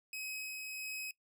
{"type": "tone with tremolo", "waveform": "sawtooth", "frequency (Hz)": 2542, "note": "D#7", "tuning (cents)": 36, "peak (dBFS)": -36, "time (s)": [0.13, 1.11], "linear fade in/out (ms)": 2, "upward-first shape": "sine", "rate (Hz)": 1.5, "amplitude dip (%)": 25, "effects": ["noise-tail reverb RT60 0.1 s tail -20 dB re dry"]}